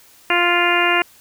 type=harmonic tone; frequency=349.2 Hz; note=F4; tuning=in tune; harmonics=1 / 2 / 3 / 4 / 5 / 6 / 7 / 8; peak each=-22 / -22 / -22 / -22 / -22 / -22 / -22 / -22 dBFS; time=0.3-1.02 s; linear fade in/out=2 ms; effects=white hiss -49 dBFS RMS until 1.2 s